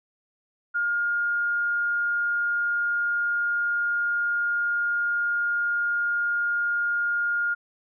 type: tone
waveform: sine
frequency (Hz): 1417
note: F6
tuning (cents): +25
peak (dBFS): -22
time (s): 0.74-7.55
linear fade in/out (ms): 20
effects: none